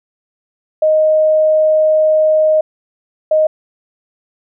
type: tone pair in turn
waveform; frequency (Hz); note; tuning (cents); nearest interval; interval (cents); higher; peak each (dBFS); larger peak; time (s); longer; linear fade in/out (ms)
sine; 622.3 / 622.3; D#5 / D#5; 0 / 0; unison; 0; neither; -8; neither; 0.82-2.61 / 3.31-3.47; first; 5
effects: none